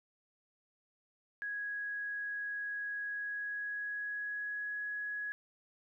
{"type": "tone with pitch glide", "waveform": "sine", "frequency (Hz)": [1661.2, 1676.6], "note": ["G#6", "G#6"], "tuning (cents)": [0, 16], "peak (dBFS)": -36, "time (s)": [1.42, 5.32], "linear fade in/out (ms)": 0, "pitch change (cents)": 16, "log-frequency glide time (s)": [3.04, 4.79], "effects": ["13-bit"]}